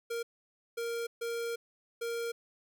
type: tone bursts at uneven times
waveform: square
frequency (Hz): 466.2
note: A#4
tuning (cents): 0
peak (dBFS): -34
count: 4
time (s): 0.1-0.23 / 0.77-1.07 / 1.21-1.56 / 2.01-2.32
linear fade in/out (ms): 10
effects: none